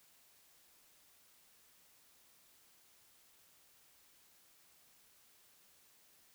silence, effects white hiss -67 dBFS RMS until 6.34 s

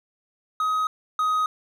triangle tone pair in turn, 1262 / 1255.7 Hz, D#6 / D#6, +24 / +15 cents, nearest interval unison, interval 9 cents, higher first, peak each -19 / -18 dBFS, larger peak second, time 0.6-0.87 / 1.19-1.46 s, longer neither, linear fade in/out 2 ms, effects none

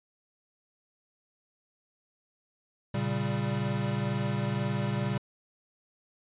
square chord, G diminished, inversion first, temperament equal, 116.54 / 138.59 / 196 Hz, Bb2 / Db3 / G3, 0 / 0 / 0 cents, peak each -33 dBFS, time 2.94-5.18 s, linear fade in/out 5 ms, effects resampled to 8000 Hz

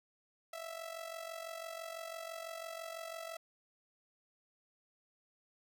sawtooth tone with amplitude modulation, 659.3 Hz, E5, in tune, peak -36 dBFS, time 0.53-3.37 s, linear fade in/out 5 ms, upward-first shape sine, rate 46 Hz, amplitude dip 70%, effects none

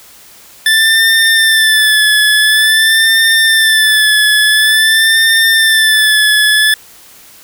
25% pulse tone with vibrato, 1758 Hz, A6, 2 cents flat, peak -3 dBFS, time 0.66-6.74 s, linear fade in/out 2 ms, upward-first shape sine, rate 0.48 Hz, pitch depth 45 cents each way, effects white hiss -39 dBFS RMS until 7.43 s

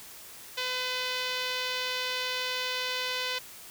5% pulse tone with low-pass filter, 505 Hz, B4, 39 cents sharp, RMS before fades -32 dBFS, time 0.57-3.39 s, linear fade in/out 10 ms, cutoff 4000 Hz, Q 1.4, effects white hiss -47 dBFS RMS until 3.7 s

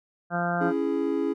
harmonic tone, 173.6 Hz, F3, 10 cents flat, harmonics 1 / 2 / 3 / 4 / 5 / 6 / 7 / 8 / 9, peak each -29 / -37 / -36 / -28 / -37 / -42 / -36 / -33 / -34 dBFS, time 0.3-0.73 s, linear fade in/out 50 ms
triangle chord, C# minor, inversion none, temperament just, 277.2 / 332.6 / 415.8 Hz, C#4 / E4 / G#4, 0 / +16 / +2 cents, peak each -26 dBFS, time 0.6-1.34 s, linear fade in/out 20 ms
effects none

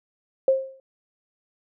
sine tone with exponential decay, 532 Hz, C5, 29 cents sharp, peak -12 dBFS, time 0.48-0.8 s, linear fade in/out 2 ms, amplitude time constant 69 ms, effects none

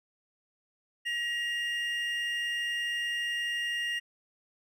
triangle tone pair together, 1902.4 / 2814 Hz, A#6 / F7, +35 / +12 cents, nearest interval perfect fifth, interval 677 cents, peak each -30 / -32 dBFS, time 1.05-4 s, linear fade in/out 20 ms, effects none

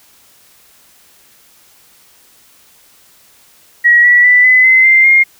sine tone with pitch steps, 1910 / 1944.5 / 1979.6 / 2015 / 2052 / 2089 / 2127 Hz, A#6 / B6 / B6 / B6 / C7 / C7 / C7, +42 / -27 / +4 / +34 / -34 / -3 / +28 cents, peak -4 dBFS, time 3.84-5.24 s, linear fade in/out 20 ms, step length 200 ms, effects white hiss -47 dBFS RMS until 5.39 s

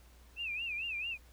sine tone with vibrato, 2579 Hz, E7, 39 cents flat, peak -35 dBFS, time 0.36-1.18 s, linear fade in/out 50 ms, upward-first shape sine, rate 4.5 Hz, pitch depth 150 cents each way, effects added 60 Hz sine -57 dBFS peak until 1.32 s + pink hiss -64 dBFS RMS until 1.32 s

